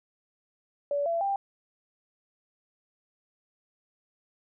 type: tone with pitch steps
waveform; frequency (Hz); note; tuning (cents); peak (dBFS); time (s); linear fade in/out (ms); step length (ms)
sine; 573 / 673.6 / 791.8; D5 / E5 / G5; -43 / +37 / +17; -25; 0.91-1.36; 2; 150
effects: none